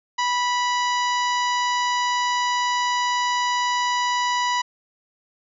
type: harmonic tone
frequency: 982 Hz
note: B5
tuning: 10 cents flat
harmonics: 1 / 2 / 3 / 4 / 5 / 6 / 7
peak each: -21 / -27 / -31 / -33 / -35 / -37 / -38 dBFS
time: 0.18-4.62 s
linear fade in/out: 10 ms
effects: none